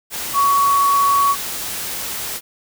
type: tone in noise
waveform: sine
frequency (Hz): 1121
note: C#6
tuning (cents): +19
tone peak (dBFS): -12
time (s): 0.33-1.36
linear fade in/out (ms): 50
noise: white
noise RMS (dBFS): -26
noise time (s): 0.1-2.41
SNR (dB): +11
effects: none